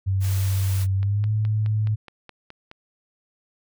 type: tone with pitch glide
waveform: sine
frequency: 96.2 to 107.36 Hz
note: G2 to A2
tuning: -32 to -42 cents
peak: -19 dBFS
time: 0.06-1.96 s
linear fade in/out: 20 ms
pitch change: +190 cents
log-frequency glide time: 0.95-1.31 s
type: noise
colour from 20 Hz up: white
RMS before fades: -36 dBFS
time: 0.2-0.87 s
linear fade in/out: 50 ms
type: click train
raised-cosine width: 0.3 ms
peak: -25 dBFS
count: 9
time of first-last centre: 1.03-2.714 s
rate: 4.75 Hz
effects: none